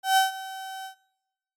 35% pulse tone with ADSR envelope, 765 Hz, G5, 42 cents flat, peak -14 dBFS, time 0.03-0.95 s, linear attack 140 ms, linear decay 140 ms, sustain -19 dB, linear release 100 ms, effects noise-tail reverb RT60 0.9 s tail -21 dB re dry + MP3 64 kbps

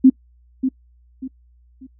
sine tone with echo, 261.6 Hz, C4, in tune, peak -5 dBFS, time 0.04-0.1 s, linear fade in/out 10 ms, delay 590 ms, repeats 3, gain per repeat -10 dB, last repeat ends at 1.87 s, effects noise-tail reverb RT60 0.1 s tail -25 dB re dry + added 60 Hz sine -50 dBFS peak until 1.99 s

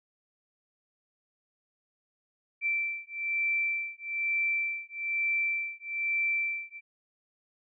sine beating tone pair, 2339 / 2340.1 Hz, D7 / D7, -8 / -7 cents, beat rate 1.1 Hz, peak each -31 dBFS, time 2.61-6.81 s, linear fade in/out 50 ms, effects none

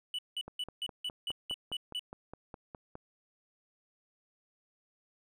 triangle tone bursts, 2963 Hz, F#7, 2 cents sharp, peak -32 dBFS, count 9, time 0.14-1.994 s, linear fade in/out 2 ms, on 46 ms, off 180 ms
click train, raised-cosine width 1 ms, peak -30 dBFS, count 13, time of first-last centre 0.48-2.954 s, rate 4.85 Hz
effects none

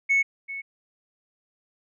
sine tone with echo, 2206 Hz, C#7, 9 cents flat, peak -16 dBFS, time 0.09-0.23 s, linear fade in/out 20 ms, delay 390 ms, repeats 1, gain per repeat -15 dB, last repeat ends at 0.62 s, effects tanh soft clip ceiling -15 dBFS

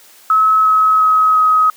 sine tone with pitch steps, 1289 / 1280.8 / 1272.7 / 1264.7 Hz, E6 / D#6 / D#6 / D#6, -39 / +50 / +39 / +28 cents, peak -8 dBFS, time 0.3-1.7 s, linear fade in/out 2 ms, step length 350 ms, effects white hiss -44 dBFS RMS until 1.76 s + high-pass 300 Hz 12 dB/octave

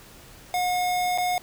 square tone with dropouts, 722 Hz, F#5, 43 cents flat, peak -23 dBFS, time 0.54-1.38 s, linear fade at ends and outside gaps 1 ms, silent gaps 1.177-1.183 s, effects added 120 Hz sine -58 dBFS peak until 1.42 s + pink hiss -48 dBFS RMS until 1.42 s

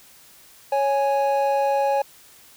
triangle tone pair together, 554 / 830.6 Hz, C#5 / G#5, -1 / 0 cents, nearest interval perfect fifth, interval 701 cents, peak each -19 dBFS, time 0.72-2.02 s, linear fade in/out 5 ms, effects white hiss -50 dBFS RMS until 2.56 s

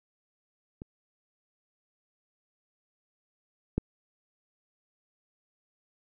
clicks, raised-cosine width 3 ms, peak -27 / -13 dBFS, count 2, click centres 0.819 / 3.78 s, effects none

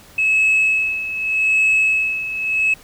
sine tone with tremolo, 2585 Hz, E7, 34 cents flat, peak -10 dBFS, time 0.18-2.74 s, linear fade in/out 5 ms, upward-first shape sine, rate 0.83 Hz, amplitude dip 75%, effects tanh soft clip ceiling -10 dBFS + pink hiss -45 dBFS RMS until 2.83 s

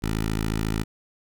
10% pulse tone with notch filter, 54.1 Hz, A1, 29 cents flat, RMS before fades -26 dBFS, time 0.02-0.84 s, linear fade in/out 20 ms, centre 700 Hz, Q 1.9, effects none

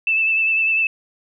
sine tone with vibrato, 2637 Hz, E7, in tune, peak -15 dBFS, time 0.07-0.87 s, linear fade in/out 2 ms, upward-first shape sine, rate 10 Hz, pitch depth 24 cents each way, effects none

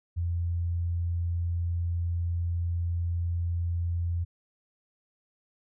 sine tone, 85.8 Hz, F2, 30 cents flat, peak -26 dBFS, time 0.16-4.25 s, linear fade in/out 20 ms, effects none

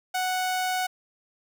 sawtooth tone, 740 Hz, F#5, in tune, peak -21 dBFS, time 0.14-0.87 s, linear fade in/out 10 ms, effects none

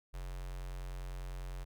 square tone with notch filter, 45 Hz, F#1, 47 cents flat, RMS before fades -42 dBFS, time 0.13-1.65 s, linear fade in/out 20 ms, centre 250 Hz, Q 0.94, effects none

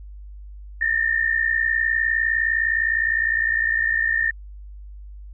sine tone pair together, 1783.3 / 1843 Hz, A6 / A#6, +23 / -20 cents, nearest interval minor second, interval 57 cents, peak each -21 dBFS, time 0.81-4.31 s, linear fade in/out 5 ms, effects added 50 Hz sine -36 dBFS peak until 5.33 s

